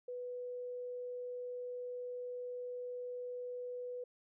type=tone; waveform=sine; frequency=493.9 Hz; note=B4; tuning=in tune; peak=-40 dBFS; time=0.08-4.04 s; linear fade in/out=5 ms; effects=none